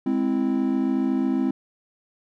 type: chord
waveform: triangle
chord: Ab augmented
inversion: none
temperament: equal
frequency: 207.7 / 261.6 / 329.6 Hz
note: Ab3 / C4 / E4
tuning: 0 / 0 / 0 cents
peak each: -25 / -20 / -25 dBFS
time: 0.06-1.51 s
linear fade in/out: 5 ms
effects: none